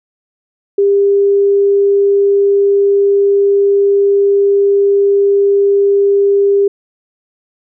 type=tone; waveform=sine; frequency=400 Hz; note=G4; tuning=35 cents sharp; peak=-7 dBFS; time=0.78-6.68 s; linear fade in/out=5 ms; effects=none